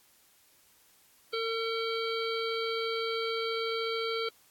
harmonic tone with a mistuned harmonic, 453.4 Hz, A#4, 48 cents flat, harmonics 1 / 3 / 5 / 7 / 9 / 10, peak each -32 / -37 / -39 / -40 / -42 / -42 dBFS, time 1.33-4.29 s, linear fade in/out 5 ms, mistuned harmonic 9, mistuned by -50 cents, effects white hiss -63 dBFS RMS until 4.5 s + AAC 64 kbps

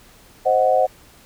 sine chord, C diminished, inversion none, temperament equal, 523.3 / 622.3 / 740 Hz, C5 / Eb5 / Gb5, 0 / 0 / 0 cents, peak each -18 / -19 / -17 dBFS, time 0.45-0.87 s, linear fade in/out 20 ms, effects pink hiss -49 dBFS RMS until 1.25 s

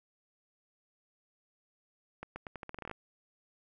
accelerating click train, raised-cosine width 0.5 ms, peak -26 dBFS, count 13, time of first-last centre 2.23-2.913 s, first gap 130 ms, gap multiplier 0.83, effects none

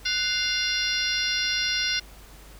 harmonic tone with a mistuned harmonic, 698.5 Hz, F5, in tune, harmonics 2 / 3 / 4 / 5 / 6 / 7 / 8, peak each -31 / -31 / -31 / -31 / -31 / -31 / -31 dBFS, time 0.05-2 s, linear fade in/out 10 ms, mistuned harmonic 2, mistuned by +110 cents, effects added 50 Hz sine -46 dBFS peak until 2.59 s + pink hiss -50 dBFS RMS until 2.59 s

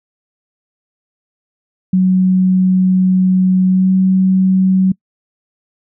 sine tone with pitch glide, 185.7 to 188.18 Hz, F#3 to F#3, +7 to +30 cents, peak -8 dBFS, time 1.93-4.92 s, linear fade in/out 5 ms, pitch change +23 cents, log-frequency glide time 3.68-3.92 s, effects noise-tail reverb RT60 0.1 s tail -25 dB re dry

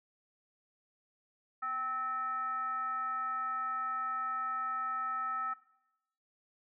sine tone with frequency modulation, 1300 Hz, E6, 24 cents flat, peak -33 dBFS, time 1.62-5.54 s, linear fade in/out 10 ms, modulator 525 Hz, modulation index 0.52, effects noise-tail reverb RT60 0.8 s tail -17 dB re dry

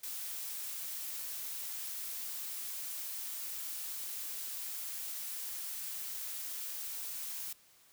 blue noise, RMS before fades -41 dBFS, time 0.03-7.53 s, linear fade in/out 5 ms, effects white hiss -64 dBFS RMS until 7.92 s

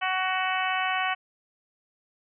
harmonic tone, 373.6 Hz, F#4, 17 cents sharp, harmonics 2 / 3 / 4 / 5 / 6 / 7 / 8, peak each -29 / -31 / -32 / -33 / -34 / -34 / -35 dBFS, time 0.01-1.15 s, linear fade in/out 20 ms, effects none

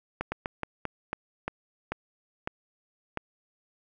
slowing click train, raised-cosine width 0.5 ms, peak -15 dBFS, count 10, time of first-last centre 0.21-3.173 s, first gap 110 ms, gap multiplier 1.26, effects none

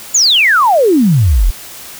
sine exponential sweep, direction down, 7280 to 35.32 Hz, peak -6 dBFS, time 0.14-1.51 s, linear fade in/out 10 ms, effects white hiss -31 dBFS RMS until 1.99 s

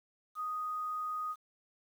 sine tone with quantisation, 1244.5 Hz, D#6, in tune, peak -34 dBFS, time 0.35-1.36 s, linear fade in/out 50 ms, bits 10, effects none

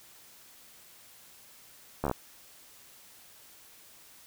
slowing click train, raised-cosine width 1 ms, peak -15 dBFS, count 6, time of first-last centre 2.04-2.113 s, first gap 13 ms, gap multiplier 1.06, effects white hiss -55 dBFS RMS until 4.26 s

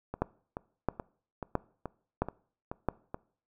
two click trains, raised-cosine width 1 ms, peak -13 / -22 dBFS, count 5 / 8, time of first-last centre 0.22-2.887 / 0.14-3.144 s, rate 1.5 / 2.33 Hz, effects noise-tail reverb RT60 0.5 s tail -22 dB re dry

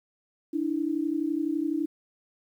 sine tone pair together, 293.7 / 325.6 Hz, D4 / E4, 0 / -21 cents, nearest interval major second, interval 179 cents, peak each -28 dBFS, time 0.53-1.86 s, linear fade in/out 10 ms, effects 10-bit

